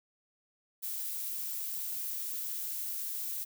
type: noise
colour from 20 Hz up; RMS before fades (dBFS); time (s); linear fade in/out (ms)
violet; -37; 0.82-3.45; 20
effects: none